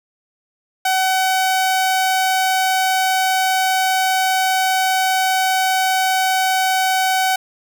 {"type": "tone", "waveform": "sawtooth", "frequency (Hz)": 755, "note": "F#5", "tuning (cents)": 35, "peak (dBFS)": -11, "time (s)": [0.85, 7.36], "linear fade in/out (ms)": 5, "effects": []}